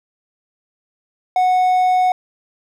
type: tone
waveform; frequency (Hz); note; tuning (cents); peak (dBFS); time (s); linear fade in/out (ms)
triangle; 736; F#5; -9; -10; 1.36-2.12; 2
effects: none